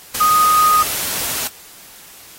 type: tone in noise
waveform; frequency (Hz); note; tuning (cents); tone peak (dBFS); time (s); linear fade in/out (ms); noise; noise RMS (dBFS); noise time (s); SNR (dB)
sine; 1243; D#6; -2; -10; 0.2-0.83; 10; white; -22; 0.14-1.48; +9
effects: white hiss -41 dBFS RMS until 2.38 s + AAC 48 kbps